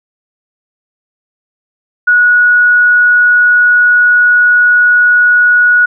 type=tone; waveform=sine; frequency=1460 Hz; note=F#6; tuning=24 cents flat; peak=-4 dBFS; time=2.07-5.86 s; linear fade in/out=10 ms; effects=none